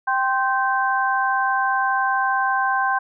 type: tone cluster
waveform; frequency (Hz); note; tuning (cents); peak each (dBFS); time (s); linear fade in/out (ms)
sine; 783 / 1048 / 1553; G5 / C6 / G6; -2 / +2 / -17; -22; 0.07-2.99; 10
effects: none